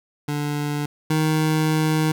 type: tone pair in turn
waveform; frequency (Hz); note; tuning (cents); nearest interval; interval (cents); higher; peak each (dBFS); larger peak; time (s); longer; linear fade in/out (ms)
25% pulse; 146.83 / 156.19; D3 / D#3; 0 / +7; minor second; 107; second; -19 / -14; second; 0.28-0.86 / 1.1-2.12; second; 5
effects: none